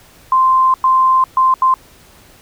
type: tone bursts at uneven times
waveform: sine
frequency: 1043 Hz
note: C6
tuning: 6 cents flat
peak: -8 dBFS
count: 4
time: 0.32-0.74 / 0.84-1.24 / 1.37-1.54 / 1.62-1.74 s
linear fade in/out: 2 ms
effects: pink hiss -45 dBFS RMS until 2.41 s